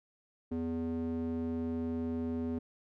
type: tone with band-pass filter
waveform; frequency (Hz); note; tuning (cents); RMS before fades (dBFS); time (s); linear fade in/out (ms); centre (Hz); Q
square; 82.41; E2; 0; -35; 0.51-2.59; 10; 300; 4
effects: none